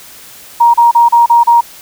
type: tone bursts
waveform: sine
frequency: 941 Hz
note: A#5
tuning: 16 cents sharp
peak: -3 dBFS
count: 6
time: 0.6-1.61 s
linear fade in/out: 10 ms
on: 140 ms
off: 34 ms
effects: white hiss -35 dBFS RMS until 1.81 s